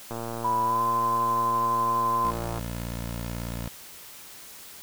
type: click train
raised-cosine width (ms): 1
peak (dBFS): -20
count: 288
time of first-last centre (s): 0.11-2.584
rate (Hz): 116
type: tone with pitch glide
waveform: sine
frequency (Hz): 987.8 to 1032.1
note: B5 to C6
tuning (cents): 0 to -24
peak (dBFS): -22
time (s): 0.44-2.31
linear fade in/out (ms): 10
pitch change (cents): +76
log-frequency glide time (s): 0.64-0.82
type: tone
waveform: 15% pulse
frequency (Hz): 58.27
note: A#1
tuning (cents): 0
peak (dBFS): -25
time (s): 2.25-3.68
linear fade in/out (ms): 0
effects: white hiss -45 dBFS RMS until 4.82 s